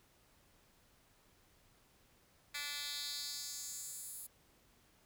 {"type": "tone with high-pass filter sweep", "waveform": "10% pulse", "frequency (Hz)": 290, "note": "D4", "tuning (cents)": -22, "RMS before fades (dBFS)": -44, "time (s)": [2.54, 4.27], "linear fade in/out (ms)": 10, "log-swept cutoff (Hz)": [2500, 11000], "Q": 2.2, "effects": ["pink hiss -69 dBFS RMS until 5.05 s"]}